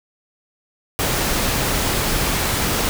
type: noise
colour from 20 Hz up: pink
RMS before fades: -20 dBFS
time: 0.99-2.89 s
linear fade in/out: 0 ms
effects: none